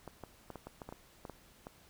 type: clicks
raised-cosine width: 1 ms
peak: -30 dBFS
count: 11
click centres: 0.077 / 0.237 / 0.503 / 0.557 / 0.67 / 0.818 / 0.89 / 0.925 / 1.252 / 1.297 / 1.669 s
effects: pink hiss -62 dBFS RMS until 1.89 s